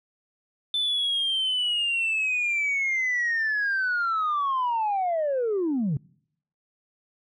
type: linear sweep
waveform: sine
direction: down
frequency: 3536 to 128.2 Hz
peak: -21 dBFS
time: 0.74-5.97 s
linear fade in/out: 2 ms
effects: noise-tail reverb RT60 0.7 s tail -26 dB re dry + tanh soft clip ceiling -20 dBFS